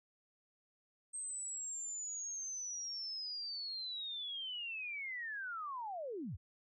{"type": "linear sweep", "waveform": "sine", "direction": "down", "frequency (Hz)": [8372, 58.1], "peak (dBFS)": -40, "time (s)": [1.13, 6.37], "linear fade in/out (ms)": 20, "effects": []}